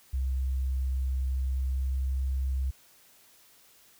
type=tone with pitch glide; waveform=sine; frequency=65.41 to 66.02 Hz; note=C2 to C2; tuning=0 to +16 cents; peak=-26 dBFS; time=0.13-2.71 s; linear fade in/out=10 ms; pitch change=+16 cents; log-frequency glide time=1.56-2.02 s; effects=white hiss -59 dBFS RMS until 3.99 s